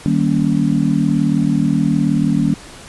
sine chord, Eb dominant seventh, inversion none, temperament just, 155.56 / 194.45 / 233.3 / 280 Hz, Eb3 / G3 / Bb3 / Db4, 0 / -14 / +2 / +18 cents, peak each -18 dBFS, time 0.06-2.54 s, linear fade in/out 0 ms, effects pink hiss -37 dBFS RMS until 2.88 s + resampled to 24000 Hz

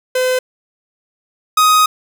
45% pulse tone pair in turn, 510 / 1253.6 Hz, C5 / D#6, -44 / +13 cents, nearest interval octave + major third, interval 1557 cents, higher second, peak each -13 / -8 dBFS, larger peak second, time 0.15-0.39 / 1.57-1.86 s, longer second, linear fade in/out 5 ms, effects none

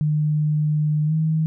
sine tone with pitch glide, 151.5 to 158.12 Hz, D#3 to D#3, -46 to +28 cents, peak -17 dBFS, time 0.01-1.46 s, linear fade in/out 0 ms, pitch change +74 cents, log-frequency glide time 1.06-1.13 s, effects none

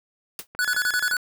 white noise with exponential decay, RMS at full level -29 dBFS, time 0.39-0.47 s, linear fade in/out 1 ms, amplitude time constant 16 ms
click train, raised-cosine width 0.5 ms, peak -26 dBFS, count 4, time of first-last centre 0.55-1.136 s, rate 5.12 Hz
square tone bursts, 1480 Hz, F#6, in tune, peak -21 dBFS, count 7, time 0.59-1.168 s, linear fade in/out 0 ms, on 56 ms, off 31 ms
sawtooth tone, 1695 Hz, G#6, 35 cents sharp, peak -26 dBFS, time 0.61-1.13 s, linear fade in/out 20 ms
effects none

